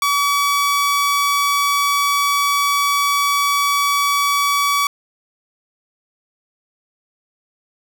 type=tone; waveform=sawtooth; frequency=1140 Hz; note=C#6; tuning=48 cents sharp; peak=-11 dBFS; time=0.02-4.87 s; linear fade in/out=2 ms; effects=none